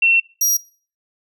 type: tone pair in turn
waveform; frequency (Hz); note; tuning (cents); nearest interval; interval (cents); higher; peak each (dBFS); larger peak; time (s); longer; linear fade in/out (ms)
sine / sawtooth; 2711 / 5731; E7 / F8; +48 / +44; octave + minor second; 1296; second; -11; neither; 0.02-0.2 / 0.41-0.57; first; 5
effects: noise-tail reverb RT60 0.4 s tail -22 dB re dry